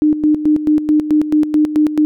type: tone with tremolo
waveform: sine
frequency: 303.5 Hz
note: D#4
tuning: 43 cents flat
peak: -8 dBFS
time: 0.02-2.05 s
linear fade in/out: 0 ms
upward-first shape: square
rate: 4.6 Hz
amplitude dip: 70%
effects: none